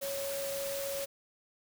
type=tone in noise; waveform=sine; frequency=555 Hz; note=C#5; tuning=2 cents sharp; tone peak=-35 dBFS; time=0.01-1.06 s; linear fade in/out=20 ms; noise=white; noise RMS=-40 dBFS; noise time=0.01-1.06 s; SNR=+2 dB; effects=none